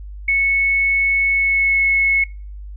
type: tone with pitch glide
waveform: sine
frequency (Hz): 2205 to 2191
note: C#7 to C#7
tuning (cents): -10 to -21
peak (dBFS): -13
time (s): 0.28-2.24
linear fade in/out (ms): 5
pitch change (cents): -11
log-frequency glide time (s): 1.31-1.83
effects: noise-tail reverb RT60 0.4 s tail -24 dB re dry + added 50 Hz sine -30 dBFS peak until 2.76 s